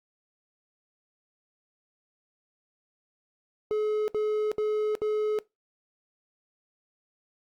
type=tone bursts; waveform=triangle; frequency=426.4 Hz; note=G#4; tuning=46 cents sharp; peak=-22 dBFS; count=4; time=3.71-5.388 s; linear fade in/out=0 ms; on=370 ms; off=66 ms; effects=noise-tail reverb RT60 0.2 s tail -21 dB re dry + Opus 48 kbps